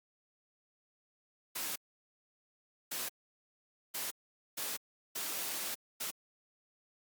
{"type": "noise bursts at uneven times", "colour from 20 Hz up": "white", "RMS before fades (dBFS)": -38, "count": 6, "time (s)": [[1.55, 1.76], [2.91, 3.09], [3.94, 4.11], [4.57, 4.77], [5.15, 5.75], [6, 6.11]], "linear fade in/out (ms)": 10, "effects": ["high-pass 200 Hz 12 dB/octave", "Opus 48 kbps"]}